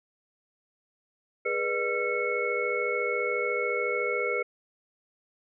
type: tone cluster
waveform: sine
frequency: 413.8 / 487.8 / 601 / 1358 / 2198 Hz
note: G#4 / B4 / D5 / F6 / C#7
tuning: -6 / -21 / +40 / -49 / -15 cents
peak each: -32 / -30 / -37 / -35 / -30 dBFS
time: 1.45-4.43 s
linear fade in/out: 10 ms
effects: none